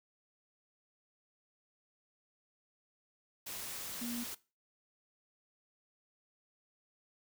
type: tone in noise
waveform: sine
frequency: 238.4 Hz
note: A#3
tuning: 39 cents sharp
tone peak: -38 dBFS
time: 4.01-4.24 s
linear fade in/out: 10 ms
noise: white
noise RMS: -43 dBFS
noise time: 3.46-4.35 s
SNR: +2 dB
effects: noise-tail reverb RT60 0.3 s tail -19 dB re dry